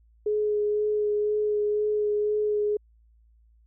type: tone with vibrato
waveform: sine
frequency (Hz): 420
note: G#4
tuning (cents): +19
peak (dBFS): -22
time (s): 0.26-2.77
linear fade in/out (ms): 5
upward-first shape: sine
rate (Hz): 2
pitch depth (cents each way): 13
effects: added 56 Hz sine -56 dBFS peak until 3.66 s